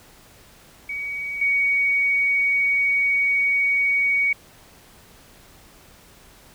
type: tone pair in turn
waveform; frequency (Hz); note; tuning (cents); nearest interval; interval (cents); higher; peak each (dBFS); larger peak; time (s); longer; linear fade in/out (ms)
sine; 2258 / 2244; C#7 / C#7; +31 / +21; unison; 10; first; -26 / -17; second; 0.89-1.41 / 1.41-4.33; second; 5
effects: pink hiss -50 dBFS RMS until 6.54 s